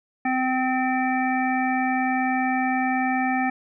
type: harmonic tone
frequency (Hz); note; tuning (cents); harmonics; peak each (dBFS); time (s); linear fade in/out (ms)
257.9; C4; -25; 1 / 3 / 5 / 7 / 9; -24 / -24 / -35 / -29 / -31; 0.25-3.5; 5
effects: none